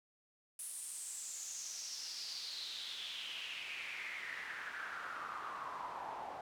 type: noise with band-pass filter sweep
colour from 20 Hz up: pink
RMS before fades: -45 dBFS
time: 0.59-6.41 s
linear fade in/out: 2 ms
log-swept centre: 10000 to 770 Hz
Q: 5.4
effects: none